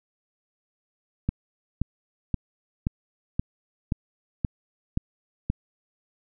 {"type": "click train", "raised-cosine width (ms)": 5, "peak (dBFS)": -11, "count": 9, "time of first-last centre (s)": [1.29, 5.501], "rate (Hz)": 1.9, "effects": []}